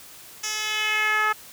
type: tone with band-pass filter sweep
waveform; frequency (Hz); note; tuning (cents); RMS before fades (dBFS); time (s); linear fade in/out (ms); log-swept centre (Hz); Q
10% pulse; 428.6; A4; -45; -24; 0.43-1.33; 10; 5800 to 1300; 1.9
effects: white hiss -45 dBFS RMS until 1.52 s